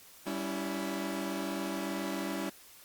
sawtooth chord, C# diminished, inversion second, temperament equal with one note detuned, 196 / 282.4 / 329.6 Hz, G3 / C#4 / E4, 0 / +32 / 0 cents, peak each -34 dBFS, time 0.26-2.5 s, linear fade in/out 10 ms, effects white hiss -55 dBFS RMS until 2.84 s + Opus 48 kbps

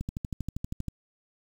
click train, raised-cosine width 5 ms, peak -20 dBFS, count 12, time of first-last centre 0.01-0.883 s, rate 12.6 Hz, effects 8-bit

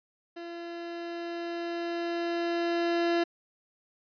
30% pulse tone with level ramp, 341.1 Hz, F4, 41 cents flat, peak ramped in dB -36 to -21 dBFS, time 0.36-3.24 s, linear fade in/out 10 ms, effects resampled to 11025 Hz

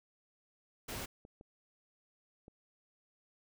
pink noise, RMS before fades -42 dBFS, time 0.88-1.06 s, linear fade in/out 10 ms
clicks, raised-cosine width 2 ms, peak -40 dBFS, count 3, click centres 1.251 / 1.411 / 2.481 s
effects none

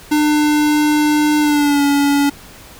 square tone with pitch glide, 299.9 to 284.1 Hz, D4 to C#4, +36 to +43 cents, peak -12 dBFS, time 0.11-2.3 s, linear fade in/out 10 ms, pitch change -93 cents, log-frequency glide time 1.4-1.82 s, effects pink hiss -39 dBFS RMS until 2.79 s

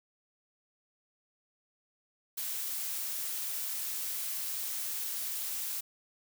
blue noise, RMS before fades -36 dBFS, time 2.37-5.81 s, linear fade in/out 10 ms, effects none

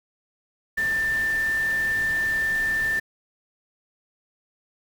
sine tone in noise, 1782 Hz, A6, 22 cents sharp, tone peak -21 dBFS, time 0.77-3 s, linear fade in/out 10 ms, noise pink, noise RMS -38 dBFS, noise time 0.77-3 s, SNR +14 dB, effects none

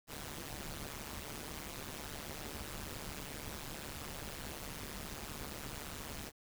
pink noise with amplitude modulation, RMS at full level -41 dBFS, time 0.07-6.32 s, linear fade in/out 50 ms, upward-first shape sine, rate 147 Hz, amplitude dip 95%, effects none

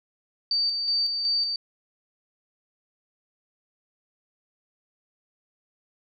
sine tone with tremolo, 4613 Hz, D8, 32 cents flat, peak -21 dBFS, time 0.51-1.56 s, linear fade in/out 2 ms, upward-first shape square, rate 2.7 Hz, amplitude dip 40%, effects none

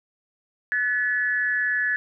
sine tone with amplitude modulation, 1718 Hz, A6, 42 cents flat, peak -17 dBFS, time 0.72-1.96 s, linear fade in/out 0 ms, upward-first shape sine, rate 220 Hz, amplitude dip 80%, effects none

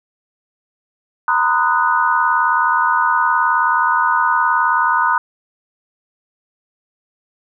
sine chord, B major seventh, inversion third, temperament equal with one note detuned, 932.3 / 1011.4 / 1244.5 / 1480 Hz, A#5 / B5 / D#6 / F#6, 0 / +41 / 0 / 0 cents, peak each -18 dBFS, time 1.28-5.18 s, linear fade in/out 2 ms, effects none

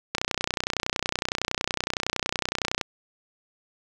click train, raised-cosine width 0.2 ms, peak -7 dBFS, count 83, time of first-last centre 0.15-2.812 s, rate 30.8 Hz, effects none

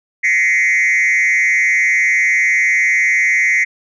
sine tone with frequency modulation, 2062 Hz, C7, 26 cents flat, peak -8 dBFS, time 0.23-3.65 s, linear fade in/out 20 ms, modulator 168 Hz, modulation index 1.1, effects tanh soft clip ceiling -10 dBFS

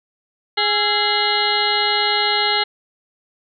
harmonic tone with a mistuned harmonic, 415.3 Hz, G#4, in tune, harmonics 1 / 2 / 3 / 4 / 5 / 7 / 8 / 9 / 10, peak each -26 / -22 / -27 / -28 / -23 / -24 / -27 / -26 / -22 dBFS, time 0.57-2.64 s, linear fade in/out 10 ms, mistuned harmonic 3, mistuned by +130 cents, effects none

